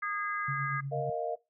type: harmonic tone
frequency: 410.3 Hz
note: G#4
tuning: 21 cents flat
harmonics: 3 / 4 / 5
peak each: -34 / -36 / -38 dBFS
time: 0.02-0.81 s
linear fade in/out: 10 ms
type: tone with tremolo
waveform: sine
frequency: 138.59 Hz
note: C#3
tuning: in tune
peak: -32 dBFS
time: 0.48-1.1 s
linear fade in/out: 5 ms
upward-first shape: sine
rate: 8.4 Hz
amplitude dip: 50%
type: chord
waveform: sine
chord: Bb suspended fourth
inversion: none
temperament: just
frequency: 466.2 / 621.6 / 699.2 Hz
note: Bb4 / Eb5 / F5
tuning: 0 / -2 / +2 cents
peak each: -35 dBFS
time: 0.91-1.36 s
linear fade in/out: 20 ms
effects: noise-tail reverb RT60 0.2 s tail -19 dB re dry